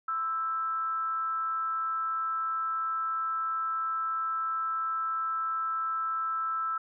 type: tone with frequency modulation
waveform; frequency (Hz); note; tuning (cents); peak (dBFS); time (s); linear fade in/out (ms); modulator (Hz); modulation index
sine; 1318.5; E6; 0; -28; 0.08-6.78; 5; 282; 0.27
effects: none